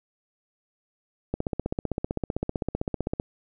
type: click train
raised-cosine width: 2 ms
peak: -13 dBFS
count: 30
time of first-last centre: 1.34-3.199 s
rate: 15.6 Hz
effects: none